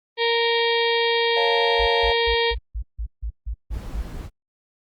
harmonic tone, 465.1 Hz, A#4, 4 cents flat, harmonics 1 / 2 / 4 / 5 / 6 / 7 / 8 / 9 / 10, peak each -21 / -26 / -27 / -28 / -35 / -27 / -29 / -35 / -37 dBFS, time 0.17-2.55 s, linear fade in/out 50 ms
triangle chord, Db augmented, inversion none, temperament equal, 554.4 / 698.5 / 880 Hz, Db5 / F5 / A5, 0 / 0 / 0 cents, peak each -26 dBFS, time 1.36-2.13 s, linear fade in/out 10 ms
sine tone bursts, 55 Hz, A1, in tune, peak -24 dBFS, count 10, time 1.79-4.02 s, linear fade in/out 10 ms, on 79 ms, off 160 ms
brown noise, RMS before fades -33 dBFS, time 3.7-4.3 s, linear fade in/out 50 ms
effects Opus 32 kbps

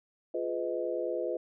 sine chord, F half-diminished seventh, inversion none, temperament just, 349.2 / 419.1 / 502.9 / 628.6 Hz, F4 / Ab4 / Cb5 / Eb5, 0 / +16 / +31 / +18 cents, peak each -35 / -38 / -34 / -36 dBFS, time 0.34-1.37 s, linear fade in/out 5 ms, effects none

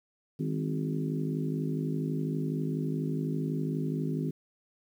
harmonic tone with a mistuned harmonic, 52.1 Hz, G#1, 6 cents sharp, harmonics 3 / 4 / 5 / 6 / 7 / 8, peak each -31 / -39 / -34 / -43 / -39 / -43 dBFS, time 0.39-4.31 s, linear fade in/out 10 ms, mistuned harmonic 4, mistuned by -60 cents, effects 10-bit

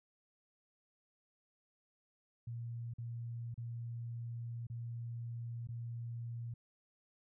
sine tone with dropouts, 117.5 Hz, A#2, 14 cents sharp, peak -40 dBFS, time 2.47-6.54 s, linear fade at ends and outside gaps 5 ms, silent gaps 2.938-2.983 / 3.543-3.577 / 4.669-4.699 / 5.673-5.687 s, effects none

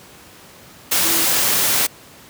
sine tone in noise, 330.4 Hz, E4, 4 cents sharp, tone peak -27 dBFS, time 1.04-1.25 s, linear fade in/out 10 ms, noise white, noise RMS -17 dBFS, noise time 0.91-1.87 s, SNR -13 dB, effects pink hiss -43 dBFS RMS until 2.29 s + high-pass 100 Hz 12 dB/octave

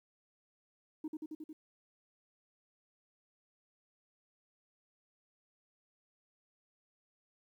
sine tone with echo, 310 Hz, D#4, 6 cents flat, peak -34 dBFS, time 1.04-1.08 s, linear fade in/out 5 ms, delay 90 ms, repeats 5, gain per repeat -2 dB, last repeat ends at 1.53 s, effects tanh soft clip ceiling -35 dBFS + 12-bit

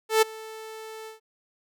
sawtooth tone with ADSR envelope, 440 Hz, A4, in tune, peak -11 dBFS, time 0.09-1.2 s, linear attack 130 ms, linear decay 13 ms, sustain -23 dB, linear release 130 ms, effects none

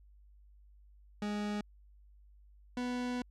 40% pulse tone pair in turn, 207.7 / 247 Hz, G#3 / B3, 0 / 0 cents, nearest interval minor third, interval 300 cents, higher second, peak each -33 / -33 dBFS, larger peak neither, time 1.22-1.61 / 2.77-3.22 s, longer second, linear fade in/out 2 ms, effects added 50 Hz sine -57 dBFS peak until 3.3 s + low-pass 6000 Hz 12 dB/octave

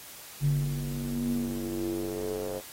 square tone with band-pass filter sweep, 47.75 Hz, G1, 45 cents flat, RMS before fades -31 dBFS, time 0.4-2.62 s, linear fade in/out 50 ms, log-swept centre 140 to 520 Hz, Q 6.2, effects white hiss -46 dBFS RMS until 2.72 s + AAC 48 kbps

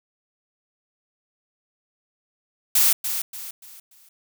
blue noise with echo, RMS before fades -17 dBFS, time 2.75-2.93 s, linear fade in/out 5 ms, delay 290 ms, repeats 4, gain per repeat -9 dB, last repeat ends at 4.09 s, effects none

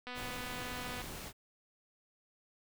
click train, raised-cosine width 0.3 ms, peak -28 dBFS, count 236, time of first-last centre 0.07-1.018 s, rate 248 Hz
pink noise, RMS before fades -45 dBFS, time 0.14-1.33 s, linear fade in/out 50 ms
effects none

